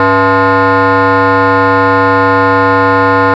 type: tone with frequency modulation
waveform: sine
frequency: 278.9 Hz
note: C#4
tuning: 11 cents sharp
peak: -3 dBFS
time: 0-3.34 s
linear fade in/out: 2 ms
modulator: 382 Hz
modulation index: 3.3
effects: tanh soft clip ceiling -4 dBFS